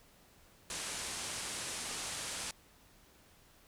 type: low-pass noise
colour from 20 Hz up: white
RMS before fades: -41 dBFS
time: 0.7-2.51 s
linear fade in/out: 2 ms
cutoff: 10000 Hz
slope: 48 dB/octave
effects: pink hiss -63 dBFS RMS until 3.67 s